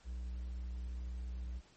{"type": "tone", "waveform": "triangle", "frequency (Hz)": 61, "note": "B1", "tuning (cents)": -21, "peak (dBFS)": -37, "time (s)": [0.04, 1.62], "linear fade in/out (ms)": 50, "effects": ["pink hiss -65 dBFS RMS until 1.76 s", "MP3 32 kbps"]}